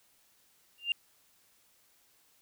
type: tone with exponential growth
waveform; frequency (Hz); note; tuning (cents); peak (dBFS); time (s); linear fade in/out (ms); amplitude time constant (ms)
sine; 2794; F7; 0; -22; 0.78-0.92; 2; 30
effects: tanh soft clip ceiling -19 dBFS + white hiss -67 dBFS RMS until 2.41 s